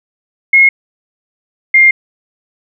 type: tone pair in turn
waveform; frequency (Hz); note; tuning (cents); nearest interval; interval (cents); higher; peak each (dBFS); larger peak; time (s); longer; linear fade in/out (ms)
sine; 2160 / 2114; C#7 / C7; -45 / +17; unison; 38; first; -3; neither; 0.53-0.69 / 1.74-1.91; second; 5
effects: none